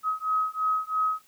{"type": "beating tone pair", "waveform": "sine", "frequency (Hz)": [1269, 1272], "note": ["D#6", "D#6"], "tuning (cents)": [34, 38], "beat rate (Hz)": 3, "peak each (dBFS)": [-27, -27], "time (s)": [0.03, 1.22], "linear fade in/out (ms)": 50, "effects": ["white hiss -60 dBFS RMS until 1.27 s"]}